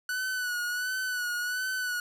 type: tone with vibrato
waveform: 45% pulse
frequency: 1482 Hz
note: F#6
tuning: 2 cents sharp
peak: -29 dBFS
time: 0.09-2 s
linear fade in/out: 2 ms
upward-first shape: sine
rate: 1.4 Hz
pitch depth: 46 cents each way
effects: none